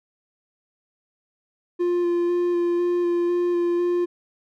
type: tone with vibrato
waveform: triangle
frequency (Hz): 349.2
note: F4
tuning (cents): 0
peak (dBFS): -17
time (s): 1.79-4.06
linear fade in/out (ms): 20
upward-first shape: square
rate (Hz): 2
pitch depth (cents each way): 11
effects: none